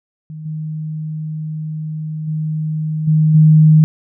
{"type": "tone with level steps", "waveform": "sine", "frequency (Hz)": 155.56, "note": "D#3", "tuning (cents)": 0, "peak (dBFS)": [-27, -21, -17, -9, -5], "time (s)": [0.3, 3.84], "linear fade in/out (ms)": 0, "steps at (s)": [0.45, 2.27, 3.07, 3.34], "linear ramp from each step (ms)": 10, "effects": []}